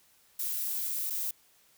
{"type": "noise with dropouts", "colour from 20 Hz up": "violet", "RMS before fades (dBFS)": -33, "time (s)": [0.39, 1.31], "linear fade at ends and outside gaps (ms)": 5, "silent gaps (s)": [1.1, 1.104], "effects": ["white hiss -64 dBFS RMS until 1.77 s"]}